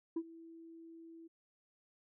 sine tone with ADSR envelope, 329.6 Hz, E4, in tune, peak -30 dBFS, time 0.16-1.28 s, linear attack 7 ms, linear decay 57 ms, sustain -21 dB, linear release 15 ms, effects tanh soft clip ceiling -32 dBFS

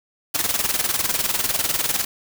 white noise with tremolo, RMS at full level -20 dBFS, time 0.34-2.05 s, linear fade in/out 10 ms, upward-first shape square, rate 20 Hz, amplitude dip 65%, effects none

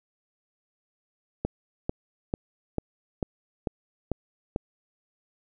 click train, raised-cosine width 2 ms, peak -13 dBFS, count 8, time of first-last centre 1.45-4.561 s, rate 2.25 Hz, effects none

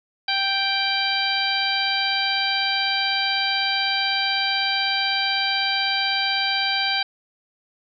harmonic tone, 784 Hz, G5, in tune, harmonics 1 / 2 / 3 / 4 / 5 / 6, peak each -27 / -27 / -27 / -27 / -27 / -27 dBFS, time 0.28-7.03 s, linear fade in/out 5 ms, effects none

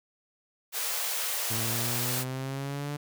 white high-pass noise, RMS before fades -31 dBFS, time 0.72-2.25 s, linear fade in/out 50 ms, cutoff 430 Hz, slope 48 dB/octave
sawtooth linear sweep, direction up, 110 to 146.83 Hz, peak -28 dBFS, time 1.5-2.97 s, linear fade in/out 10 ms
effects none

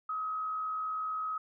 sine tone with frequency modulation, 1271 Hz, D#6, 36 cents sharp, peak -32 dBFS, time 0.09-1.38 s, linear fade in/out 5 ms, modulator 64.5 Hz, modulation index 0.31, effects none

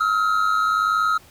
triangle tone pair together, 1281.8 / 1383 Hz, E6 / F6, -49 / -17 cents, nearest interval minor second, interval 132 cents, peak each -17 / -20 dBFS, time 0-1.18 s, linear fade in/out 10 ms, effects pink hiss -50 dBFS RMS until 1.3 s

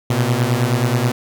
sawtooth beating tone pair, 117.2 / 126.6 Hz, A#2 / B2, +10 / +43 cents, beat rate 9.4 Hz, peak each -14 dBFS, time 0.1-1.12 s, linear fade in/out 5 ms, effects none

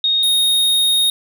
sine / square tone pair in turn, 3722 / 3722 Hz, A#7 / A#7, -3 / -3 cents, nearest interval unison, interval 0 cents, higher neither, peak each -13 dBFS, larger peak neither, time 0.04-0.23 / 0.23-1.1 s, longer second, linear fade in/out 2 ms, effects none

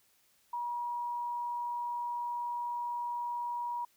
sine tone, 959 Hz, A#5, 49 cents sharp, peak -33 dBFS, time 0.53-3.85 s, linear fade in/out 5 ms, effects white hiss -69 dBFS RMS until 3.96 s

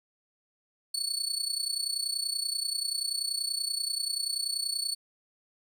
30% pulse tone with amplitude modulation, 4437 Hz, C#8, 1 cent sharp, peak -23 dBFS, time 0.94-4.95 s, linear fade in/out 5 ms, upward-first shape sine, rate 30.4 Hz, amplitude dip 80%, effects none

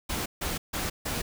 pink noise bursts, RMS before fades -31 dBFS, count 4, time 0.09-1.22 s, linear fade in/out 10 ms, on 170 ms, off 150 ms, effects none

